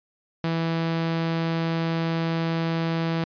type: tone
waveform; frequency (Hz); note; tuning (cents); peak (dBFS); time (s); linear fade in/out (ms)
sawtooth; 164.7; E3; -1; -19; 0.44-3.24; 0
effects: resampled to 11025 Hz